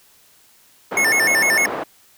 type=band-pass noise; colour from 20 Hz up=pink; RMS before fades=-26 dBFS; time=0.91-1.84 s; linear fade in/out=10 ms; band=380 to 1200 Hz; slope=12 dB/octave
type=tone with vibrato; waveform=square; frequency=1973 Hz; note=B6; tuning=2 cents flat; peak=-15 dBFS; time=0.97-1.66 s; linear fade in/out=2 ms; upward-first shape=square; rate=6.6 Hz; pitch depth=170 cents each way
effects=white hiss -53 dBFS RMS until 2.17 s